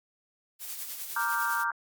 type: noise with tremolo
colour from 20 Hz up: blue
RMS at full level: -36 dBFS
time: 0.59-1.65 s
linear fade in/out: 50 ms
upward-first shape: sine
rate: 9.9 Hz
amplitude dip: 45%
type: chord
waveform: sine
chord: G minor seventh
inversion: first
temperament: equal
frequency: 932.3 / 1174.7 / 1396.9 / 1568 Hz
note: Bb5 / D6 / F6 / G6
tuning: 0 / 0 / 0 / 0 cents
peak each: -32 dBFS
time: 1.16-1.71 s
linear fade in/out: 5 ms
effects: Opus 48 kbps